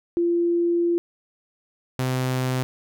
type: tone pair in turn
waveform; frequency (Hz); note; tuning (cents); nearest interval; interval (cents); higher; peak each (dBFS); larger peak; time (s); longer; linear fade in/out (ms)
sine / sawtooth; 343.5 / 128.67; F4 / C3; -29 / -29; octave + perfect fourth; 1700; first; -18; neither; 0.17-0.98 / 1.99-2.63; first; 0
effects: none